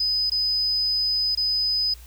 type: tone with dropouts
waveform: sine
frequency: 5010 Hz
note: D#8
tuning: 11 cents sharp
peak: -20 dBFS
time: 0-1.94 s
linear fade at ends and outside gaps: 5 ms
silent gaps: 0.299-0.317 / 1.351-1.373 s
effects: added 60 Hz sine -42 dBFS peak until 2.06 s + white hiss -51 dBFS RMS until 2.06 s